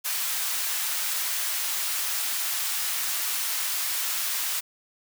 white high-pass noise, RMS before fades -28 dBFS, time 0.04-4.61 s, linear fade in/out 20 ms, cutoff 1000 Hz, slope 12 dB/octave, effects none

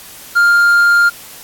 triangle tone, 1402 Hz, F6, 6 cents sharp, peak -5 dBFS, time 0.35-1.1 s, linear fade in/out 20 ms, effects white hiss -35 dBFS RMS until 1.43 s + AAC 64 kbps

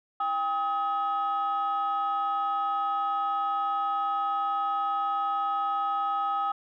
sine tone pair together, 799 / 1268.3 Hz, G5 / D#6, +33 / +33 cents, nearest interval minor sixth, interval 800 cents, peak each -27 / -26 dBFS, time 0.2-6.52 s, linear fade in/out 5 ms, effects tanh soft clip ceiling -21 dBFS

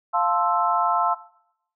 sine chord, F major seventh, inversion none, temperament equal, 698.5 / 880 / 1046.5 / 1318.5 Hz, F5 / A5 / C6 / E6, 0 / 0 / 0 / 0 cents, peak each -24 dBFS, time 0.13-1.15 s, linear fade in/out 20 ms, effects noise-tail reverb RT60 0.7 s tail -18 dB re dry

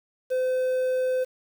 triangle tone with quantisation, 512 Hz, C5, 38 cents flat, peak -20 dBFS, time 0.3-1.25 s, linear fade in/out 20 ms, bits 8, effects none

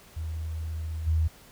sine tone with level steps, 80 Hz, D#2, 49 cents sharp, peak -30 / -21 dBFS, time 0.16-1.28 s, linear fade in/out 10 ms, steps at 1.06 s, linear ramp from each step 20 ms, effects pink hiss -53 dBFS RMS until 1.51 s

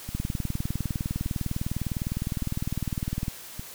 two click trains, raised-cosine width 5 ms, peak -22 / -16 dBFS, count 4 / 63, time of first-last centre 0.09-3.595 / 0.15-3.281 s, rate 0.856 / 19.8 Hz, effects white hiss -43 dBFS RMS until 3.74 s

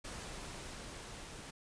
pink noise with level ramp, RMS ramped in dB -45 to -49 dBFS, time 0.04-1.51 s, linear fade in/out 10 ms, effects resampled to 22050 Hz

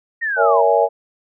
sine linear sweep, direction down, 1888 to 880 Hz, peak -18 dBFS, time 0.21-0.63 s, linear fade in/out 20 ms
sine chord, A# half-diminished seventh, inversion none, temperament equal with one note detuned, 466.2 / 564.1 / 659.3 / 830.6 Hz, A#4 / C#5 / E5 / G#5, 0 / +30 / 0 / 0 cents, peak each -17 dBFS, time 0.36-0.89 s, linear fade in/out 50 ms
effects none

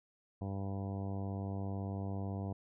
harmonic tone, 98 Hz, G2, in tune, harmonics 1 / 2 / 3 / 4 / 5 / 6 / 7 / 8 / 9 / 10, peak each -38 / -42 / -47 / -51 / -51 / -55 / -50 / -55 / -58 / -58 dBFS, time 0.41-2.53 s, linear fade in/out 5 ms, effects none

